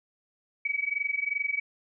sine tone with amplitude modulation, 2273 Hz, C#7, 43 cents sharp, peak -23 dBFS, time 0.65-1.6 s, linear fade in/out 5 ms, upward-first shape sine, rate 22.7 Hz, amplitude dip 90%, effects none

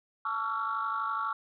sine tone cluster, 882 / 1127 / 1340 / 1392 Hz, A5 / C#6 / E6 / F6, +4 / +28 / +28 / -6 cents, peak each -38 / -32 / -33 / -36 dBFS, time 0.25-1.33 s, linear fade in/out 5 ms, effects tanh soft clip ceiling -22 dBFS

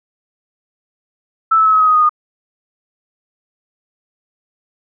sine tone with pitch steps, 1318.5 / 1304.9 / 1291.4 / 1278 / 1264.8 / 1251.7 / 1238.8 / 1225.9 Hz, E6 / E6 / E6 / D#6 / D#6 / D#6 / D#6 / D#6, 0 / -18 / -36 / +46 / +28 / +10 / -8 / -26 cents, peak -8 dBFS, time 1.51-2.094 s, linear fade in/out 10 ms, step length 73 ms, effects none

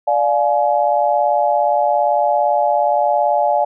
sine chord, D diminished, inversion none, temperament just, 587.3 / 704.8 / 845.8 Hz, D5 / F5 / Ab5, 0 / +16 / +31 cents, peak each -17 dBFS, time 0.07-3.65 s, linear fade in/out 10 ms, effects none

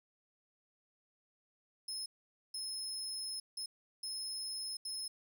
30% pulse tone bursts at uneven times, 5180 Hz, E8, 31 cents flat, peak -35 dBFS, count 5, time 1.88-2.06 / 2.54-3.4 / 3.57-3.66 / 4.03-4.77 / 4.85-5.08 s, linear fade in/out 5 ms, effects none

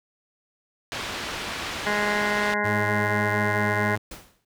white low-pass noise, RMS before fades -32 dBFS, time 0.92-2.54 s, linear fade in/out 0 ms, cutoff 3200 Hz, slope 12 dB/octave
harmonic tone, 207.7 Hz, G#3, in tune, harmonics 1 / 2 / 3 / 4 / 5 / 7 / 8 / 9 / 10, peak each -31 / -31 / -31 / -31 / -31 / -31 / -31 / -31 / -31 dBFS, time 1.86-3.96 s, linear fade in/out 10 ms
sawtooth tone, 106.1 Hz, G#2, 38 cents sharp, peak -23 dBFS, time 2.64-3.98 s, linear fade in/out 10 ms
pink noise with exponential decay, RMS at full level -36 dBFS, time 4.11-4.45 s, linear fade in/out 5 ms, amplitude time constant 72 ms
effects none

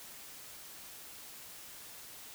silence, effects white hiss -50 dBFS RMS until 2.34 s

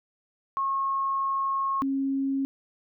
sine tone pair in turn, 1087 / 271.8 Hz, C#6 / C#4, -34 / -34 cents, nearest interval 2 octaves, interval 2400 cents, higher first, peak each -24 dBFS, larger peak neither, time 0.57-1.82 / 1.82-2.45 s, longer first, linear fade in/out 0 ms, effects none

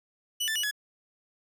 sawtooth tone with pitch steps, 2960 / 1765 / 2928 / 1691 Hz, F#7 / A6 / F#7 / G#6, 0 / +5 / -19 / +31 cents, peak -24 dBFS, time 0.4-0.712 s, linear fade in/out 10 ms, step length 78 ms, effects none

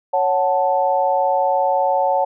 sine chord, F# minor, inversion second, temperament equal, 554.4 / 740 / 880 Hz, C#5 / F#5 / A5, 0 / 0 / 0 cents, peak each -19 dBFS, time 0.13-2.25 s, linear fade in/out 10 ms, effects none

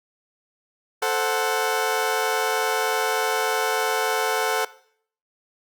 20% pulse chord, F# diminished, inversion first, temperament equal, 440 / 523.3 / 740 Hz, A4 / C5 / F#5, 0 / 0 / 0 cents, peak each -19 / -23 / -21 dBFS, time 1.02-4.65 s, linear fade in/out 5 ms, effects noise-tail reverb RT60 0.6 s tail -19 dB re dry + Opus 48 kbps

